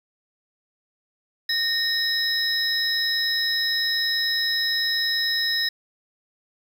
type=tone cluster; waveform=triangle; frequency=1842 / 3891 / 5150 Hz; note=A#6 / B7 / E8; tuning=-21 / -27 / -41 cents; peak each=-24 dBFS; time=1.49-5.69 s; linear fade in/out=5 ms; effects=8-bit